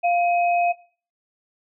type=tone pair together; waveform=sine; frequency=699 / 2529 Hz; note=F5 / D#7; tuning=+1 / +28 cents; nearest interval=octave + minor seventh; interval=2227 cents; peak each=-17 / -26 dBFS; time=0.03-0.73 s; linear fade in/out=20 ms; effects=noise-tail reverb RT60 0.4 s tail -18 dB re dry